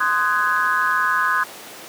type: chord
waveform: sine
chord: Ab dominant seventh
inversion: first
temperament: just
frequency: 1038.3 / 1245.9 / 1495.1 / 1661.2 Hz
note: C6 / Eb6 / Gb6 / Ab6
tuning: -14 / +2 / +18 / 0 cents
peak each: -22 dBFS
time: 0-1.44 s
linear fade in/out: 10 ms
effects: pink hiss -37 dBFS RMS until 1.88 s + high-pass 300 Hz 12 dB/octave